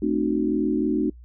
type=chord; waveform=sine; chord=A diminished seventh; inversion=none; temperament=equal with one note detuned; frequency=220 / 261.6 / 303.8 / 370 Hz; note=A3 / C4 / Eb4 / Gb4; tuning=0 / 0 / -41 / 0 cents; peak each=-26 / -27 / -23 / -27 dBFS; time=0.02-1.1 s; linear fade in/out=5 ms; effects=noise-tail reverb RT60 0.1 s tail -24 dB re dry + added 60 Hz sine -42 dBFS peak until 1.24 s